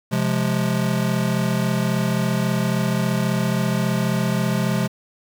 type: chord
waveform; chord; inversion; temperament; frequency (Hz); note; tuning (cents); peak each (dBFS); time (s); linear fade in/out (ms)
square; F minor; second; just; 130.96 / 174.61 / 209.5; C3 / F3 / Ab3; +2 / 0 / +15; -24; 0.11-4.88; 20
effects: 8-bit